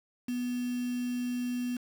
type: tone with quantisation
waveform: sine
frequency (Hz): 246.1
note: B3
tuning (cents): -6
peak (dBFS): -30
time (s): 0.28-1.77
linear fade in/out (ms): 5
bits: 7
effects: none